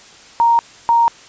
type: tone pair in turn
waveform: sine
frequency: 932.3 / 932.3 Hz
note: A#5 / A#5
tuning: 0 / 0 cents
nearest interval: unison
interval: 0 cents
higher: neither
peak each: -9 dBFS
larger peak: neither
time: 0.4-0.59 / 0.89-1.08 s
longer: neither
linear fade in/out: 0 ms
effects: white hiss -42 dBFS RMS until 1.28 s + resampled to 16000 Hz